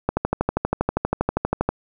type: click train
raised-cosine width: 1 ms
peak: -5 dBFS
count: 21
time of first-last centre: 0.09-1.69 s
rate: 12.5 Hz
effects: none